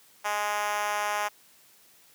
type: tone with high-pass filter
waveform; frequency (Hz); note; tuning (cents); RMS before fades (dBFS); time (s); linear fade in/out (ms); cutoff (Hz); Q
5% pulse; 207.7; G#3; 0; -29; 0.24-1.29; 20; 770; 2.5
effects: white hiss -58 dBFS RMS until 2.14 s + high-pass 100 Hz 12 dB/octave